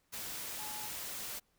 sine tone in noise, 851 Hz, G#5, 42 cents sharp, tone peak -47 dBFS, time 0.58-0.89 s, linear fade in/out 20 ms, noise white, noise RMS -42 dBFS, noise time 0.12-1.4 s, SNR -8 dB, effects pink hiss -75 dBFS RMS until 1.58 s

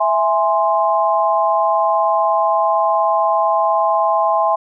sine chord, E augmented, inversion none, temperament equal, 659.3 / 830.6 / 1046.5 Hz, E5 / G#5 / B#5, 0 / 0 / 0 cents, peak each -17 dBFS, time 0-4.56 s, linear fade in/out 10 ms, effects none

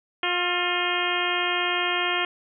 harmonic tone with a mistuned harmonic, 355.5 Hz, F4, 31 cents sharp, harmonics 1 / 2 / 3 / 4 / 5 / 6 / 7 / 8 / 9, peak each -31 / -31 / -31 / -31 / -31 / -31 / -31 / -31 / -31 dBFS, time 0.23-2.25 s, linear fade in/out 2 ms, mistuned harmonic 4, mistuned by -38 cents, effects none

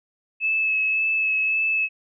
sine tone with vibrato, 2601 Hz, E7, 24 cents flat, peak -19 dBFS, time 0.4-1.89 s, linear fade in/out 50 ms, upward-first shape sine, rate 1.8 Hz, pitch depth 15 cents each way, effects none

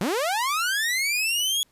sawtooth linear sweep, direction up, 160 to 3378 Hz, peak -19 dBFS, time 0.01-1.63 s, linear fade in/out 0 ms, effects pink hiss -64 dBFS RMS until 1.71 s + resampled to 32000 Hz

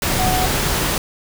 sine tone in noise, 740 Hz, F#5, in tune, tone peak -19 dBFS, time 0.19-0.46 s, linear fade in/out 2 ms, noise pink, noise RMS -19 dBFS, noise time 0.02-0.98 s, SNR -3 dB, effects none

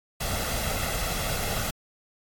pink noise with comb filter, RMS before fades -29 dBFS, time 0.2-1.71 s, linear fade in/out 10 ms, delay 1.5 ms, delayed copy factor +0.55, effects AAC 64 kbps

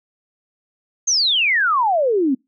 sine exponential sweep, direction down, 6540 to 250 Hz, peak -14 dBFS, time 1.07-2.35 s, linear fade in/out 10 ms, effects noise-tail reverb RT60 0.2 s tail -25 dB re dry

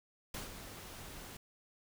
pink noise with ADSR envelope, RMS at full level -41 dBFS, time 0.34-1.37 s, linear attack 4 ms, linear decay 150 ms, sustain -8 dB, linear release 5 ms, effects none

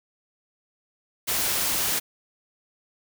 white noise, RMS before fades -25 dBFS, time 1.27-2 s, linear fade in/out 20 ms, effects none

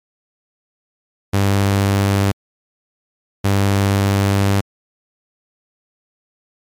sawtooth tone bursts at uneven times, 99.2 Hz, G2, 21 cents sharp, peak -9 dBFS, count 2, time 1.33-2.32 / 3.44-4.61 s, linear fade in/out 10 ms, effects MP3 96 kbps

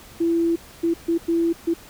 sine tone bursts at uneven times, 335 Hz, E4, 28 cents sharp, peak -17 dBFS, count 5, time 0.2-0.56 / 0.83-0.94 / 1.08-1.18 / 1.28-1.53 / 1.67-1.74 s, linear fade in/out 10 ms, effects pink hiss -45 dBFS RMS until 1.89 s

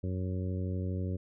harmonic tone, 92.4 Hz, F#2, 2 cents flat, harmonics 1 / 2 / 3 / 4 / 5 / 6, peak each -32 / -38 / -42 / -44 / -46 / -48 dBFS, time 0.03-1.17 s, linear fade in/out 10 ms, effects none

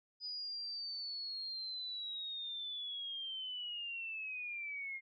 sine linear sweep, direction down, 4978 to 2117 Hz, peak -40 dBFS, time 0.2-5.01 s, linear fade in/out 50 ms, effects none

